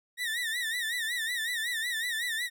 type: tone with vibrato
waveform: 30% pulse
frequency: 1864.7 Hz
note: A#6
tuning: in tune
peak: -27 dBFS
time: 0.17-2.5 s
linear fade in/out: 50 ms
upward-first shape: sine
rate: 5.4 Hz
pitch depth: 110 cents each way
effects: none